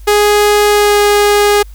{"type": "tone with pitch glide", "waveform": "sawtooth", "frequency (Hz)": [415.3, 412], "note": ["G#4", "G#4"], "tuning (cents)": [0, -14], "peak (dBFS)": -3, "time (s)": [0.07, 1.63], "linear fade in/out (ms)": 10, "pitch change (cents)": -14, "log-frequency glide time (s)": [0.69, 1], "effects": ["added 50 Hz sine -29 dBFS peak until 1.74 s", "white hiss -48 dBFS RMS until 1.74 s"]}